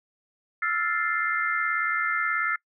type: chord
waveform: sine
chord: F major seventh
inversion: third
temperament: equal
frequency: 1318.5 / 1396.9 / 1760 / 2093 Hz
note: E6 / F6 / A6 / C7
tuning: 0 / 0 / 0 / 0 cents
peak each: -29 dBFS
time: 0.62-2.56 s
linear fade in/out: 5 ms
effects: noise-tail reverb RT60 0.1 s tail -24 dB re dry